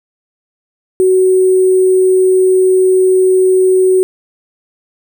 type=tone with sample-and-hold; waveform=sine; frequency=373.2 Hz; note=F#4; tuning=15 cents sharp; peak=-6 dBFS; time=1-4.03 s; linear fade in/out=0 ms; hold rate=8820 Hz; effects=none